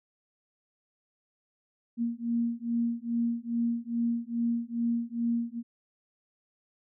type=beating tone pair; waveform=sine; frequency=233.1 / 235.5 Hz; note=A#3 / A#3; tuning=0 / +18 cents; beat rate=2.4 Hz; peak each=-30 dBFS; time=1.97-5.63 s; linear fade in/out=50 ms; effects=none